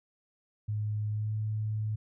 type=tone with pitch glide; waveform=sine; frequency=105.9 to 107.69 Hz; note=G#2 to A2; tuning=+34 to -37 cents; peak=-29 dBFS; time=0.68-1.96 s; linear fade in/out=10 ms; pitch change=+29 cents; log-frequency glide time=1.1-1.32 s; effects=none